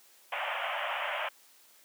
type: band-pass noise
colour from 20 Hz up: pink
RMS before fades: -34 dBFS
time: 0.32-1.29 s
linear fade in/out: 5 ms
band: 560 to 3200 Hz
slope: 96 dB/octave
effects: white hiss -60 dBFS RMS until 1.84 s + high-pass 300 Hz 12 dB/octave